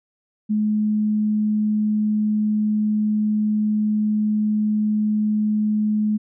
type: tone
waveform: sine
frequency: 212.5 Hz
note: G#3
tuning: 40 cents sharp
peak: -17 dBFS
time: 0.49-6.18 s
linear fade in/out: 20 ms
effects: none